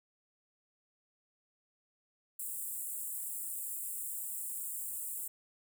pink high-pass noise, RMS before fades -40 dBFS, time 2.39-5.28 s, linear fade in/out 5 ms, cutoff 7600 Hz, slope 96 dB/octave, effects none

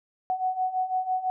sine beating tone pair, 740 / 746 Hz, F#5 / F#5, 0 / +14 cents, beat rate 6 Hz, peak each -30 / -26 dBFS, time 0.3-1.3 s, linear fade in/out 0 ms, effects none

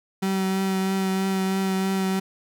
35% pulse tone with vibrato, 191.1 Hz, G3, 44 cents flat, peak -20 dBFS, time 0.22-2.2 s, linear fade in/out 10 ms, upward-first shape triangle, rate 3.1 Hz, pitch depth 17 cents each way, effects none

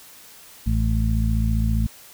harmonic tone, 55 Hz, A1, in tune, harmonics 1 / 2 / 3 / 4, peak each -20 / -23 / -31 / -26 dBFS, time 0.66-1.87 s, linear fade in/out 10 ms, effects white hiss -46 dBFS RMS until 2.13 s

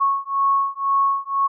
sine beating tone pair, 1101 / 1103 Hz, C#6 / C#6, -12 / -9 cents, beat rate 2 Hz, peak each -20 dBFS, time 0-1.48 s, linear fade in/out 20 ms, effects none

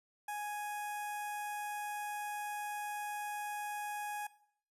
sawtooth tone with notch filter, 832 Hz, G#5, 3 cents sharp, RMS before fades -40 dBFS, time 0.28-4.27 s, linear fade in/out 5 ms, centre 4200 Hz, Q 0.89, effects noise-tail reverb RT60 0.6 s tail -18 dB re dry + resampled to 32000 Hz

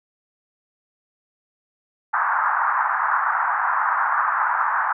pink band-pass noise, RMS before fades -21 dBFS, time 2.13-4.93 s, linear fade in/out 10 ms, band 860 to 1600 Hz, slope 48 dB/octave, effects none

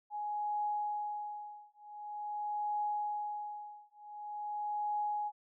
sine tone with tremolo, 835 Hz, G#5, 9 cents sharp, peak -31 dBFS, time 0.1-5.32 s, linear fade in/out 50 ms, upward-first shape triangle, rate 0.46 Hz, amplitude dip 100%, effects none

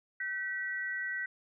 sine tone pair together, 1531.9 / 1939 Hz, G6 / B6, -40 / -32 cents, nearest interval major third, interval 408 cents, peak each -37 / -35 dBFS, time 0.2-1.26 s, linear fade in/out 5 ms, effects none

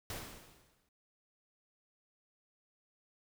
pink noise with exponential decay, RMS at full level -40 dBFS, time 0.1-0.89 s, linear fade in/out 2 ms, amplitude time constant 170 ms, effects none

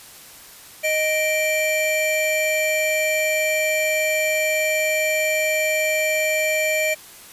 square tone pair together, 622.3 / 2349 Hz, D#5 / D7, 0 / 0 cents, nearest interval octave + major seventh, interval 2300 cents, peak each -22 dBFS, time 0.83-6.95 s, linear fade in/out 20 ms, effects white hiss -43 dBFS RMS until 7.32 s + resampled to 32000 Hz

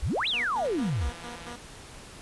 sine exponential two-way sweep, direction up then down, 47.22 to 4100 to 55.9 Hz, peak -25 dBFS, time 0.02-1.1 s, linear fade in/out 10 ms, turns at 0.28 s
10% pulse tone with tremolo, 239.8 Hz, A#3, 49 cents sharp, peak -31 dBFS, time 0.33-1.56 s, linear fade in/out 5 ms, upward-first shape square, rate 4.4 Hz, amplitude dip 75%
click train, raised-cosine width 0.3 ms, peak -29 dBFS, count 150, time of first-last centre 0.65-1.526 s, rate 170 Hz
effects pink hiss -46 dBFS RMS until 2.21 s + resampled to 24000 Hz

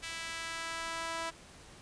sawtooth tone with high-pass filter sweep, 329.6 Hz, E4, in tune, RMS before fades -39 dBFS, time 0.02-1.31 s, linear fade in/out 20 ms, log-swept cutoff 2200 to 860 Hz, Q 1.2, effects pink hiss -54 dBFS RMS until 1.81 s + resampled to 22050 Hz

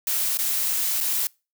blue noise with dropouts, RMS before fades -24 dBFS, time 0.07-1.27 s, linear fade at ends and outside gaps 2 ms, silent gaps 0.373-0.388 / 1.004-1.009 s, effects noise-tail reverb RT60 0.3 s tail -26 dB re dry

